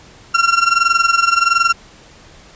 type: tone with amplitude modulation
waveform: 35% pulse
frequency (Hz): 1370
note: F6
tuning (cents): -34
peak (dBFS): -6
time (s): 0.34-1.73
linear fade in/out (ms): 10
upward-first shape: sine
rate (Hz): 21.4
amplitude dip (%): 80
effects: pink hiss -43 dBFS RMS until 2.55 s + resampled to 16000 Hz